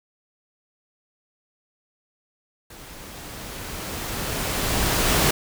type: noise with level ramp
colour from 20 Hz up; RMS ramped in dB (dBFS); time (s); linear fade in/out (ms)
pink; -43 to -18; 2.7-5.31; 5
effects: none